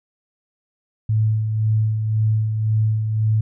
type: tone with tremolo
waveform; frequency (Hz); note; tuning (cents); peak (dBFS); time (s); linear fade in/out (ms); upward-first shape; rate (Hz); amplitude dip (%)
sine; 109; A2; -16; -14; 1.09-3.41; 5; sine; 1.9; 45
effects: none